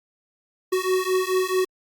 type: beating tone pair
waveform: square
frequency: 370 / 374.6 Hz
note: F#4 / F#4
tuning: 0 / +21 cents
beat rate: 4.6 Hz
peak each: -24 dBFS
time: 0.72-1.65 s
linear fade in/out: 10 ms
effects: Opus 48 kbps